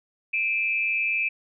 sine tone pair together, 2368 / 2584 Hz, D7 / E7, +14 / -35 cents, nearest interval major second, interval 151 cents, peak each -25 dBFS, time 0.33-1.29 s, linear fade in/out 10 ms, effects none

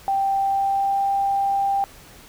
sine tone with pitch glide, 784 to 791.3 Hz, G5 to G5, 0 to +16 cents, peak -18 dBFS, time 0.08-1.84 s, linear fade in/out 0 ms, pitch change +16 cents, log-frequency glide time 0.37-1.1 s, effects pink hiss -46 dBFS RMS until 2.28 s

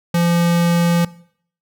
square tone, 171.4 Hz, F3, 32 cents flat, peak -14 dBFS, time 0.14-1.05 s, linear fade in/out 5 ms, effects noise-tail reverb RT60 0.6 s tail -20 dB re dry

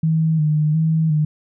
sine tone with vibrato, 156.1 Hz, D#3, 6 cents sharp, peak -14 dBFS, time 0.03-1.25 s, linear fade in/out 5 ms, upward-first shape square, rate 1.4 Hz, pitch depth 43 cents each way, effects none

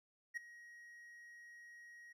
triangle tone with ADSR envelope, 1892 Hz, A#6, 25 cents sharp, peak -35 dBFS, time 0.34-2.13 s, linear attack 30 ms, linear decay 8 ms, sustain -18 dB, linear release 11 ms, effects none

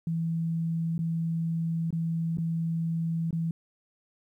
sine tone with dropouts, 164.81 Hz, E3, in tune, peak -26 dBFS, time 0.07-3.51 s, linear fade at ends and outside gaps 2 ms, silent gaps 0.98-0.99 / 1.906-1.927 / 2.372-2.383 / 3.308-3.328 s, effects 11-bit

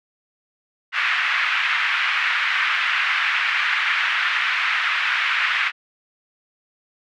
white band-pass noise, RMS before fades -21 dBFS, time 0.92-5.72 s, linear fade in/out 50 ms, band 1300 to 2500 Hz, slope 24 dB/octave, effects none

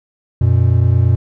triangle tone pair together, 91 / 119.87 Hz, F#2 / A#2, -28 / +49 cents, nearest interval perfect fourth, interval 477 cents, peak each -10 dBFS, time 0.41-1.16 s, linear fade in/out 5 ms, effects none

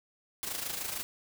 white noise with amplitude modulation, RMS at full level -34 dBFS, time 0.43-1.03 s, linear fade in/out 0 ms, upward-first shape sine, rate 26.5 Hz, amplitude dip 60%, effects none

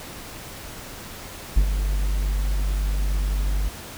triangle tone with ADSR envelope, 49 Hz, G1, in tune, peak -9 dBFS, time 1.56-3.69 s, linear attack 15 ms, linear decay 69 ms, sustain -9 dB, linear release 9 ms, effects pink hiss -38 dBFS RMS until 3.97 s

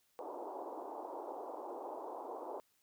white band-pass noise, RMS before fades -45 dBFS, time 0.19-2.6 s, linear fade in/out 0 ms, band 300 to 970 Hz, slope 48 dB/octave, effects white hiss -75 dBFS RMS until 2.82 s

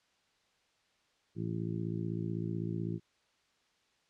harmonic tone, 55.9 Hz, A1, 28 cents sharp, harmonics 2 / 3 / 4 / 5 / 6 / 7, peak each -38 / -37 / -43 / -47 / -41 / -47 dBFS, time 1.35-3 s, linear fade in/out 50 ms, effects white hiss -72 dBFS RMS until 4.09 s + low-pass 5000 Hz 12 dB/octave

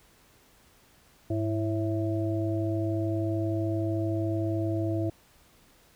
harmonic tone with a mistuned harmonic, 110 Hz, A2, in tune, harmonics 1 / 3 / 5 / 6, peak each -29 / -29 / -40 / -35 dBFS, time 1.3-5.1 s, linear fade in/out 5 ms, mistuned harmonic 1, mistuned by -110 cents, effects pink hiss -60 dBFS RMS until 5.95 s

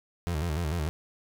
30% pulse tone with vibrato, 80.7 Hz, E2, 36 cents flat, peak -25 dBFS, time 0.27-0.89 s, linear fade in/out 0 ms, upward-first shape square, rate 6.7 Hz, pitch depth 120 cents each way, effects none

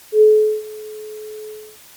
sine tone with ADSR envelope, 429 Hz, A4, 44 cents flat, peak -5 dBFS, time 0.12-1.78 s, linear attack 91 ms, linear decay 410 ms, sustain -24 dB, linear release 290 ms, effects white hiss -44 dBFS RMS until 1.96 s + MP3 96 kbps

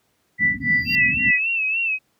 sine tone with tremolo, 1975.5 Hz, B6, in tune, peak -14 dBFS, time 0.38-1.4 s, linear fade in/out 50 ms, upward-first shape sine, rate 3.5 Hz, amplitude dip 100%
white low-pass noise, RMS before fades -29 dBFS, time 0.39-1.31 s, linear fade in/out 10 ms, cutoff 280 Hz, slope 96 dB/octave
triangle tone with exponential growth, 4752 Hz, D8, 20 cents sharp, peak -21 dBFS, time 0.61-0.95 s, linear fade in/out 0 ms, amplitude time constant 73 ms
sine tone with vibrato, 2637 Hz, E7, in tune, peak -19 dBFS, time 0.85-1.99 s, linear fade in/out 50 ms, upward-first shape sine, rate 3.4 Hz, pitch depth 71 cents each way
effects pink hiss -66 dBFS RMS until 2.19 s + high-pass 100 Hz 12 dB/octave

